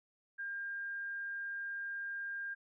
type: tone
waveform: sine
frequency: 1604 Hz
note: G6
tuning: 39 cents sharp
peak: -38 dBFS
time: 0.38-2.55 s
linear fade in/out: 20 ms
effects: none